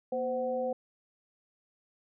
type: tone cluster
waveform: sine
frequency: 238.4 / 515 / 746 Hz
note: A#3 / C5 / F#5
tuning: +39 / -28 / +14 cents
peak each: -39 / -30 / -37 dBFS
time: 0.12-0.73 s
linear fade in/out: 5 ms
effects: none